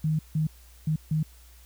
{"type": "tone bursts at uneven times", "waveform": "sine", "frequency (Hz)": 155.56, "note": "D#3", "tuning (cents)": 0, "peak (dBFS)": -22, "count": 4, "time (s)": [[0.04, 0.19], [0.35, 0.47], [0.87, 0.96], [1.11, 1.23]], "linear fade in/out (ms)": 5, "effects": ["added 60 Hz sine -50 dBFS peak until 1.65 s", "white hiss -57 dBFS RMS until 1.65 s"]}